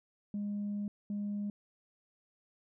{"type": "tone bursts at uneven times", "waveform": "sine", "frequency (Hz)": 205, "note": "G#3", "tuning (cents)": -22, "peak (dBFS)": -32, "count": 2, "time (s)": [[0.34, 0.88], [1.1, 1.5]], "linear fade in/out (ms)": 2, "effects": ["tanh soft clip ceiling -31 dBFS"]}